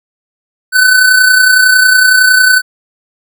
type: tone with amplitude modulation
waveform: square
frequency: 1508 Hz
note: F#6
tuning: 32 cents sharp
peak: -3 dBFS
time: 0.72-2.62 s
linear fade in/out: 50 ms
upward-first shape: sine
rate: 30.9 Hz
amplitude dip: 45%
effects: none